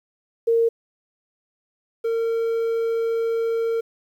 sine / triangle tone pair in turn, 460.4 / 457.2 Hz, A#4 / A#4, -22 / -34 cents, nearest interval unison, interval 12 cents, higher first, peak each -15 / -18 dBFS, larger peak first, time 0.47-0.69 / 2.04-3.81 s, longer second, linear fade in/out 10 ms, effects 9-bit

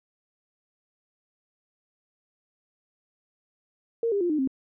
sine tone with pitch steps, 462 / 402.2 / 350.1 / 304.8 / 265.3 Hz, A#4 / G4 / F4 / D#4 / C4, -16 / +44 / +4 / -36 / +24 cents, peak -22 dBFS, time 4.03-4.475 s, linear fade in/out 2 ms, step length 89 ms, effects none

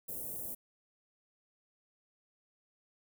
white band-stop noise, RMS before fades -41 dBFS, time 0.08-0.55 s, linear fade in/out 10 ms, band 610 to 10000 Hz, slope 24 dB/octave, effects none

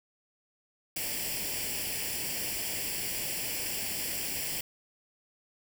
white noise with comb filter, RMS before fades -34 dBFS, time 0.96-4.61 s, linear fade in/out 5 ms, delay 0.39 ms, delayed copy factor +0.75, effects none

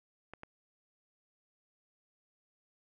clicks, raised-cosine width 0.5 ms, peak -30 dBFS, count 2, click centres 0.336 / 0.434 s, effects none

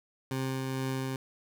20% pulse tone with tremolo, 132.2 Hz, C3, 18 cents sharp, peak -25 dBFS, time 0.31-1.16 s, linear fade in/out 2 ms, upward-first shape triangle, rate 2.2 Hz, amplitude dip 25%, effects none

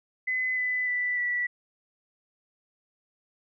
sine tone with pitch steps, 2025 / 2002 / 1978.7 / 1956 Hz, B6 / B6 / B6 / B6, +43 / +23 / +3 / -17 cents, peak -25 dBFS, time 0.27-1.47 s, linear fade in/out 10 ms, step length 300 ms, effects none

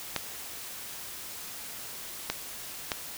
clicks, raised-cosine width 0.2 ms, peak -10 dBFS, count 3, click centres 0.163 / 2.3 / 2.918 s, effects white hiss -41 dBFS RMS until 3.17 s

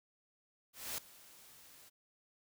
white noise with ADSR envelope, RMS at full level -39 dBFS, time 0.73-1.9 s, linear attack 250 ms, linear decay 4 ms, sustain -20 dB, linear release 20 ms, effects none

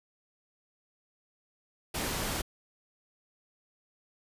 pink noise, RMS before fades -33 dBFS, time 1.94-2.42 s, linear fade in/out 10 ms, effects resampled to 32000 Hz

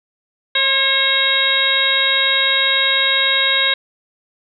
harmonic tone with a mistuned harmonic, 542 Hz, C#5, 39 cents flat, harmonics 1 / 2 / 3 / 4 / 5 / 6 / 7, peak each -27 / -27 / -20 / -20 / -27 / -22 / -16 dBFS, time 0.55-3.74 s, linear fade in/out 5 ms, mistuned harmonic 2, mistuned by -39 cents, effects none

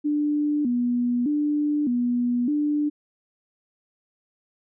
sine tone with vibrato, 268.2 Hz, C4, 43 cents sharp, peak -20 dBFS, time 0.04-2.9 s, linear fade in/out 20 ms, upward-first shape square, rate 0.82 Hz, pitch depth 170 cents each way, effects none

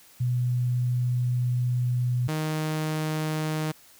sine / sawtooth tone pair in turn, 123.5 / 155.6 Hz, B2 / D#3, 0 / 0 cents, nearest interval major third, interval 400 cents, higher second, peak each -22 dBFS, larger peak neither, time 0.2-2.28 / 2.28-3.72 s, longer first, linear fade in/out 10 ms, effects white hiss -54 dBFS RMS until 3.99 s

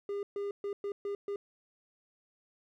triangle tone bursts at uneven times, 403.5 Hz, G#4, 50 cents flat, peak -31 dBFS, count 6, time 0.09-0.23 / 0.36-0.51 / 0.64-0.73 / 0.84-0.92 / 1.05-1.15 / 1.28-1.36 s, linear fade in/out 2 ms, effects none

